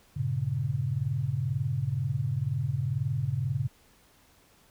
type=chord; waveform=sine; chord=G diminished; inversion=none; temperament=equal; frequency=98 / 116.54 / 138.59 Hz; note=G2 / Bb2 / Db3; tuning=0 / 0 / 0 cents; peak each=-34 / -31 / -29 dBFS; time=0.16-3.68 s; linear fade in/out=10 ms; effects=pink hiss -61 dBFS RMS until 4.7 s